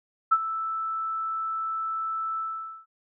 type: tone with ADSR envelope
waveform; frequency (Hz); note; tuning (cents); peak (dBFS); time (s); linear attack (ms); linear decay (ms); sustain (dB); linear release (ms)
sine; 1318.5; E6; 0; -14; 0.31-2.86; 15; 48; -13; 480
effects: none